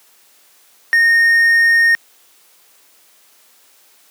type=tone; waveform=triangle; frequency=1845 Hz; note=A#6; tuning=18 cents flat; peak=-7 dBFS; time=0.93-1.95 s; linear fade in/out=0 ms; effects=white hiss -51 dBFS RMS until 4.1 s + high-pass 300 Hz 12 dB/octave